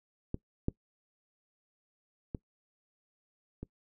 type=clicks; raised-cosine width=3 ms; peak=-20 / -16 / -22 / -27 dBFS; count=4; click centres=0.344 / 0.684 / 2.348 / 3.63 s; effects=noise-tail reverb RT60 0.1 s tail -22 dB re dry